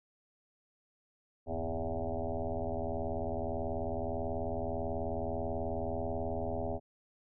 sine tone with frequency modulation, 329.6 Hz, E4, in tune, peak -32 dBFS, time 1.46-6.8 s, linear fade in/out 50 ms, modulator 80.1 Hz, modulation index 5.1, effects none

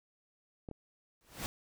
clicks, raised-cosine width 2 ms, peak -30 dBFS, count 2, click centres 0.688 / 0.713 s
pink noise with exponential growth, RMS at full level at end -35 dBFS, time 1.21-1.46 s, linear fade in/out 0 ms, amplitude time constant 54 ms
effects none

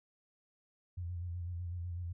sine tone with vibrato, 87.4 Hz, F2, 2 cents sharp, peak -37 dBFS, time 0.97-2.13 s, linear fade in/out 10 ms, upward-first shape square, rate 8 Hz, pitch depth 39 cents each way, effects none

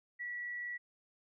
sine tone with amplitude modulation, 1941 Hz, B6, 31 cents flat, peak -37 dBFS, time 0.19-0.78 s, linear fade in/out 20 ms, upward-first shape sine, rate 105 Hz, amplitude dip 25%, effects none

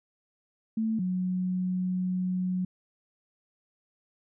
sine tone pair in turn, 221.5 / 183.3 Hz, A3 / F#3, +12 / -16 cents, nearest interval minor third, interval 328 cents, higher first, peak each -25 / -26 dBFS, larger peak first, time 0.77-0.99 / 0.99-2.65 s, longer second, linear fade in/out 5 ms, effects none

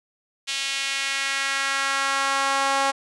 sawtooth tone with high-pass filter sweep, 273.6 Hz, C#4, 23 cents flat, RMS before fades -24 dBFS, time 0.47-2.92 s, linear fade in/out 20 ms, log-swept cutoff 3000 to 810 Hz, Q 1.6, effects resampled to 22050 Hz

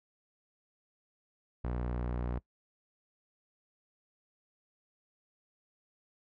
sawtooth tone with low-pass filter, 60.6 Hz, B1, 32 cents flat, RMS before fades -35 dBFS, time 1.64-2.39 s, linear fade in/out 5 ms, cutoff 1300 Hz, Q 0.73, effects noise-tail reverb RT60 0.1 s tail -22 dB re dry

